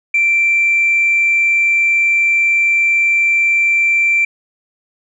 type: tone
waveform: sine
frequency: 2349 Hz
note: D7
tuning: in tune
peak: -9 dBFS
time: 0.14-4.25 s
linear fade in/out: 5 ms
effects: tanh soft clip ceiling -6 dBFS